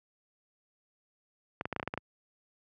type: clicks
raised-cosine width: 0.5 ms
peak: -18 dBFS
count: 9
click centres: 1.611 / 1.655 / 1.727 / 1.763 / 1.798 / 1.829 / 1.876 / 1.939 / 1.976 s
effects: high-pass 80 Hz 12 dB/octave